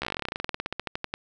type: slowing click train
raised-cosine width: 0.3 ms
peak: -13 dBFS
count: 27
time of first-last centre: 0.02-1.139 s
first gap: 14 ms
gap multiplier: 1.08
effects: none

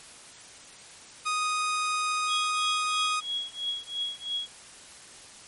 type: tone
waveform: sawtooth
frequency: 1244.5 Hz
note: D#6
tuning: in tune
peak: -22 dBFS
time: 1.25-3.21 s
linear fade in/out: 20 ms
type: tone with tremolo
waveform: sine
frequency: 3322 Hz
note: G#7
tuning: in tune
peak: -26 dBFS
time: 2.27-4.48 s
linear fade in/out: 50 ms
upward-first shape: triangle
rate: 3 Hz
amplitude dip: 100%
effects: white hiss -48 dBFS RMS until 5.47 s + MP3 48 kbps

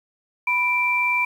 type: tone pair together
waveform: sine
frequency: 988.3 / 2349 Hz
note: B5 / D7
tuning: +1 / 0 cents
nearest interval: octave + minor third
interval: 1499 cents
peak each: -24 / -19 dBFS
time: 0.47-1.25 s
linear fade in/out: 5 ms
effects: 8-bit

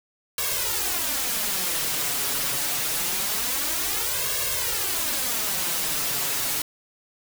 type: noise with flanger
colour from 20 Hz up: white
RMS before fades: -26 dBFS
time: 0.38-6.62 s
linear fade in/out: 2 ms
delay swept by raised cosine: 1.8 to 7.2 ms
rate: 0.25 Hz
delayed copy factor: +1
effects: none

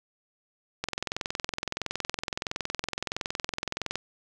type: click train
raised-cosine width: 0.2 ms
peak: -12 dBFS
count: 68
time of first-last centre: 0.84-3.956 s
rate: 21.5 Hz
effects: none

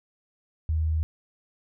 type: tone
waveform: sine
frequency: 79 Hz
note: D#2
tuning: 27 cents sharp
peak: -22 dBFS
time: 0.69-1.03 s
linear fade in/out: 0 ms
effects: none

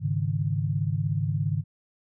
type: chord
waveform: sine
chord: Ab suspended fourth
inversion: none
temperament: equal with one note detuned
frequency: 103.05 / 138.59 / 155.56 Hz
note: Ab2 / Db3 / Eb3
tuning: -13 / 0 / 0 cents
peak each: -28 dBFS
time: 0-1.64 s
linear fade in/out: 50 ms
effects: none

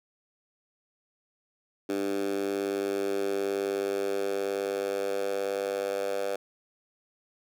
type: tone with high-pass filter sweep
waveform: 10% pulse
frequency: 99 Hz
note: G2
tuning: 18 cents sharp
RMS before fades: -30 dBFS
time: 1.89-6.36 s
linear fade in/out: 5 ms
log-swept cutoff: 330 to 530 Hz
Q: 3.8
effects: none

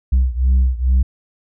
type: beating tone pair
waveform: sine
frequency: 63.2 / 65.5 Hz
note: B1 / C2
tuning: +41 / +2 cents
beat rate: 2.3 Hz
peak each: -12 / -14 dBFS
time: 0.12-1.03 s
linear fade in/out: 10 ms
effects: tanh soft clip ceiling -9 dBFS

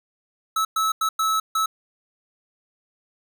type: tone bursts at uneven times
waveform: square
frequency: 1301 Hz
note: E6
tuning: 23 cents flat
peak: -20 dBFS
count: 5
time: 0.56-0.65 / 0.76-0.92 / 1.01-1.09 / 1.19-1.4 / 1.55-1.66 s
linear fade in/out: 5 ms
effects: none

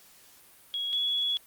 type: tone pair in turn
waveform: sine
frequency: 3322 / 3372 Hz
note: G#7 / G#7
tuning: 0 / +26 cents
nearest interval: unison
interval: 26 cents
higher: second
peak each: -29 / -25 dBFS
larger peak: second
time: 0.74-0.93 / 0.93-1.37 s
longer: second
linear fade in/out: 0 ms
effects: white hiss -56 dBFS RMS until 1.46 s + Opus 48 kbps

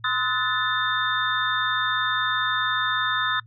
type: tone cluster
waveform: sine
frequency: 1029 / 1275 / 1472 / 1755 / 3625 Hz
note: C6 / D#6 / F#6 / A6 / A#7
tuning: -29 / +42 / -9 / -5 / -49 cents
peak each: -31 / -26 / -30 / -26 / -28 dBFS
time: 0.04-3.4 s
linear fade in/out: 5 ms
effects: noise-tail reverb RT60 0.1 s tail -26 dB re dry + added 113 Hz sine -46 dBFS peak until 3.46 s

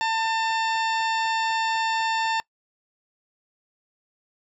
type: harmonic tone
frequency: 896 Hz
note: A5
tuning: 31 cents sharp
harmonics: 1 / 2 / 3 / 4 / 5 / 6 / 8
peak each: -23 / -29 / -33 / -35 / -37 / -39 / -41 dBFS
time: 0.01-2.4 s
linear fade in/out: 0 ms
effects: noise-tail reverb RT60 0.1 s tail -23 dB re dry

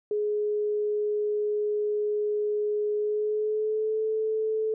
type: tone with pitch glide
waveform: sine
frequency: 419.1 to 436.9 Hz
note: G#4 to A4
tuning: +16 to -12 cents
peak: -24 dBFS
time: 0.11-4.74 s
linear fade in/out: 2 ms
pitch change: +72 cents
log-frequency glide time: 2.96-4.02 s
effects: none

